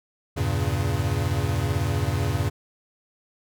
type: chord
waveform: square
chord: E diminished seventh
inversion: none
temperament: equal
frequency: 82.41 / 98 / 116.54 / 138.59 Hz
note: E2 / G2 / Bb2 / Db3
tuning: 0 / 0 / 0 / 0 cents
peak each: -29 / -27 / -30 / -29 dBFS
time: 0.36-2.5 s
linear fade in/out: 20 ms
effects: none